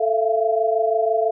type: tone cluster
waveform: sine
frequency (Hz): 440.8 / 663 / 689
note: A4 / E5 / F5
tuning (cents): +3 / +10 / -24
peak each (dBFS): -21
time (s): 0-1.31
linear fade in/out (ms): 10
effects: none